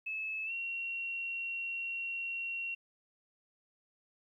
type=tone with pitch glide; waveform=sine; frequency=2600 to 2739 Hz; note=E7 to F7; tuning=-24 to -34 cents; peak=-35 dBFS; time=0.06-2.75 s; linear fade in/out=10 ms; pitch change=+90 cents; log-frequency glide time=0.45-0.52 s; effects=12-bit